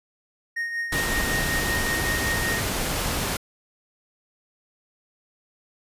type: tone with tremolo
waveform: triangle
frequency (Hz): 1858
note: A#6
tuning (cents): -6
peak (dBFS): -22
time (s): 0.56-2.61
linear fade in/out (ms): 10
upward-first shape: triangle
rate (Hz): 5.3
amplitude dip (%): 55
type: noise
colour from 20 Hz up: pink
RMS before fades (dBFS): -26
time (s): 0.92-3.37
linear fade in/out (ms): 5
effects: resampled to 32000 Hz